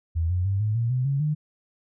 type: tone with pitch steps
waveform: sine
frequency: 82.41 / 89.87 / 98 / 106.87 / 116.55 / 127.09 / 138.6 / 151.14 Hz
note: E2 / F#2 / G2 / A2 / A#2 / C3 / C#3 / D#3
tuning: 0 / -50 / 0 / -50 / 0 / -50 / 0 / -50 cents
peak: -21 dBFS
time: 0.15-1.35 s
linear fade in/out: 20 ms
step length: 150 ms
effects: none